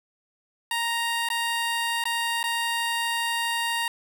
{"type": "tone with dropouts", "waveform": "15% pulse", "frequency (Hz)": 932.3, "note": "A#5", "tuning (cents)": 0, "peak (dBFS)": -18, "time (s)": [0.71, 3.88], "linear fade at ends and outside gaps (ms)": 2, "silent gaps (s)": [[1.288, 1.301], [2.04, 2.054], [2.43, 2.439]], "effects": []}